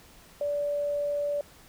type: tone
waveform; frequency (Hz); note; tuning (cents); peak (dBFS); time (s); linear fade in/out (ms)
sine; 580; D5; -22; -26; 0.41-1.41; 2
effects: pink hiss -54 dBFS RMS until 1.68 s